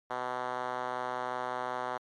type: tone with band-pass filter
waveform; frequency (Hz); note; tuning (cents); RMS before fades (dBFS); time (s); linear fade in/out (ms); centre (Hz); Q
5% pulse; 125.3; B2; +25; -35; 0.1-1.98; 10; 870; 1.1
effects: MP3 64 kbps